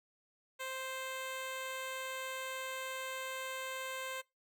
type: tone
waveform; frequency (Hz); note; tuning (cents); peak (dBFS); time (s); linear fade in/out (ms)
10% pulse; 523.3; C5; 0; -31; 0.59-4.22; 20
effects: noise-tail reverb RT60 0.2 s tail -21 dB re dry